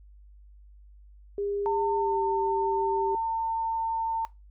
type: tone with pitch glide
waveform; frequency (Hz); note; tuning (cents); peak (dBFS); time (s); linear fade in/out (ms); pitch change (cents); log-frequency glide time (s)
sine; 404.2 to 391.1; G#4 to G4; -47 to -4; -27; 1.38-3.15; 2; -57; 1.95-2.19
type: tone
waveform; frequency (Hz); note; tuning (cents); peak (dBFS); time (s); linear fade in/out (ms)
sine; 903; A5; +45; -25; 1.66-4.25; 0
effects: noise-tail reverb RT60 0.2 s tail -19 dB re dry + added 50 Hz sine -49 dBFS peak until 4.5 s